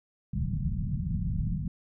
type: low-pass noise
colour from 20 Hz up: white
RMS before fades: -30 dBFS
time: 0.33-1.68 s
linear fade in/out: 5 ms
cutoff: 190 Hz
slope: 48 dB/octave
effects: none